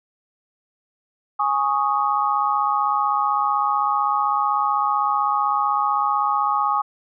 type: chord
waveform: sine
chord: Ab suspended fourth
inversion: none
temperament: equal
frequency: 830.6 / 1108.7 / 1244.5 Hz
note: Ab5 / Db6 / Eb6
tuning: 0 / 0 / 0 cents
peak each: -22 dBFS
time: 1.39-6.82 s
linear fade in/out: 10 ms
effects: none